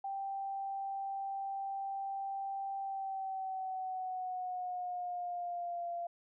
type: tone with pitch glide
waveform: sine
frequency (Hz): 784 to 690.4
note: G5 to F5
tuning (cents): 0 to -20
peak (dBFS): -36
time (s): 0.04-6.07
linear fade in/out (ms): 5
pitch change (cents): -220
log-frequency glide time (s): 2.79-5.88
effects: none